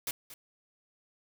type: noise with echo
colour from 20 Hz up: white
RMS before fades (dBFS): -34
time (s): 0.07-0.11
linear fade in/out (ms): 2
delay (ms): 230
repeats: 1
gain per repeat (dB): -14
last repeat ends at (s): 0.34
effects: none